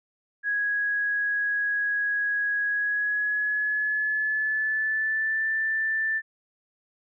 sine tone with pitch glide, 1661.2 to 1770.2 Hz, G#6 to A6, 0 to +10 cents, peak -23 dBFS, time 0.43-6.22 s, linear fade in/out 50 ms, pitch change +110 cents, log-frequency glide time 2.67-5.47 s, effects none

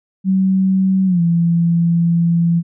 sine tone with pitch glide, 190 to 169.27 Hz, F#3 to E3, +46 to +46 cents, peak -11 dBFS, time 0.24-2.63 s, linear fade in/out 50 ms, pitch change -200 cents, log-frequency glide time 1.06-1.21 s, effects none

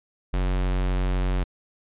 square tone, 46 Hz, F#1, 9 cents flat, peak -22 dBFS, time 0.33-1.44 s, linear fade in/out 10 ms, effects resampled to 8000 Hz

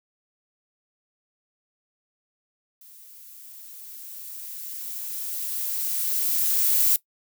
violet noise with level ramp, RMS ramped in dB -49 to -19 dBFS, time 2.81-6.96 s, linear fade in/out 2 ms, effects noise-tail reverb RT60 0.1 s tail -19 dB re dry

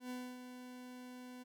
40% pulse tone with ADSR envelope, 250.2 Hz, B3, 23 cents sharp, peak -40 dBFS, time 0-1.44 s, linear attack 100 ms, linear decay 270 ms, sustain -8 dB, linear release 20 ms, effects none

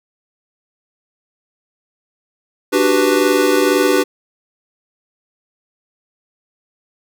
square chord, G major seventh, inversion second, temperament equal with one note detuned, 294.9 / 370 / 392 / 493.9 Hz, D4 / F#4 / G4 / B4, +7 / 0 / 0 / 0 cents, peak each -18 dBFS, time 2.72-4.04 s, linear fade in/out 20 ms, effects none

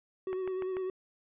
triangle tone with vibrato, 374 Hz, F#4, 19 cents sharp, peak -30 dBFS, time 0.27-0.9 s, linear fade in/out 2 ms, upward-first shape sine, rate 10 Hz, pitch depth 26 cents each way
click train, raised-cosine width 0.5 ms, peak -27 dBFS, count 4, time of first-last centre 0.33-0.769 s, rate 6.84 Hz
effects resampled to 8000 Hz

